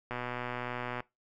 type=click train; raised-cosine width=0.5 ms; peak=-21 dBFS; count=111; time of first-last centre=0.11-1.004 s; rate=123 Hz; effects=noise-tail reverb RT60 0.2 s tail -21 dB re dry